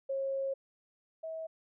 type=tone pair in turn; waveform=sine; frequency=542 / 644.6 Hz; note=C#5 / E5; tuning=-39 / -39 cents; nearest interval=minor third; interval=300 cents; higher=second; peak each=-31 / -37 dBFS; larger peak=first; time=0.09-0.54 / 1.23-1.47 s; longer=first; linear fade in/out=10 ms; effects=none